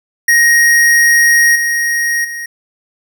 square tone with level steps, 1875 Hz, A#6, 10 cents sharp, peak -7 / -13 / -22 dBFS, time 0.28-2.46 s, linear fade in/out 5 ms, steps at 1.55 / 2.24 s, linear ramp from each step 10 ms, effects none

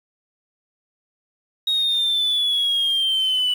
sine exponential sweep, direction down, 3770 to 2960 Hz, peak -16 dBFS, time 1.67-3.54 s, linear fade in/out 5 ms, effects tanh soft clip ceiling -14 dBFS + 7-bit

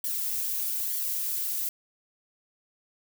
violet noise with flanger, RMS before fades -30 dBFS, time 0.04-1.69 s, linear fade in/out 2 ms, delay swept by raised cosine 0.76 to 3.56 ms, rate 1.1 Hz, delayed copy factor -0.6, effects none

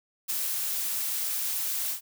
blue noise with ADSR envelope, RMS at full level -27 dBFS, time 0.28-2.01 s, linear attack 24 ms, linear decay 3 ms, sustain -3 dB, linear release 100 ms, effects none

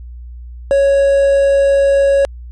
triangle tone with quantisation, 554.4 Hz, C#5, in tune, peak -6 dBFS, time 0.71-2.25 s, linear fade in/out 0 ms, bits 6, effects added 60 Hz sine -28 dBFS peak until 2.51 s + MP3 48 kbps

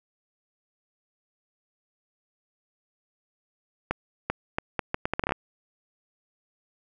accelerating click train, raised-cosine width 0.5 ms, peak -10 dBFS, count 13, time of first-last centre 3.91-5.321 s, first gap 390 ms, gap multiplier 0.73, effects none

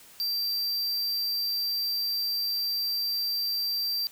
square tone, 4699 Hz, D8, in tune, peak -27 dBFS, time 0.2-4.07 s, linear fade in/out 0 ms, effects white hiss -52 dBFS RMS until 4.11 s

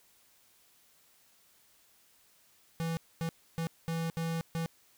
square tone bursts at uneven times, 164.81 Hz, E3, in tune, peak -32 dBFS, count 6, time 2.8-2.97 / 3.21-3.29 / 3.58-3.67 / 3.88-4.1 / 4.17-4.41 / 4.55-4.66 s, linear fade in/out 0 ms, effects white hiss -65 dBFS RMS until 4.97 s

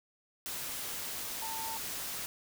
sine tone in noise, 897 Hz, A5, 33 cents sharp, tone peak -39 dBFS, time 1.42-1.77 s, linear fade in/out 0 ms, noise white, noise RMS -39 dBFS, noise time 0.46-2.26 s, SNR -3 dB, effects none

